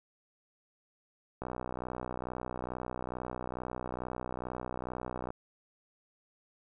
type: click train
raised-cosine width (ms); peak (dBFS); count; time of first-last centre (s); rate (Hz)
1; -23; 243; 1.42-5.304; 62.3
effects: none